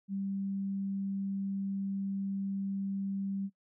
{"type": "tone", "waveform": "sine", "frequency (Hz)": 196, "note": "G3", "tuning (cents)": 0, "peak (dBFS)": -32, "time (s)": [0.08, 3.5], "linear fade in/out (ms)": 50, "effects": ["noise-tail reverb RT60 0.1 s tail -21 dB re dry"]}